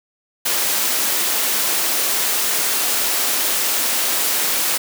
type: high-pass noise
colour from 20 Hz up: white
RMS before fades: -19 dBFS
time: 0.45-4.78 s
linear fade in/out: 10 ms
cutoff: 260 Hz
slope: 12 dB/octave
effects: none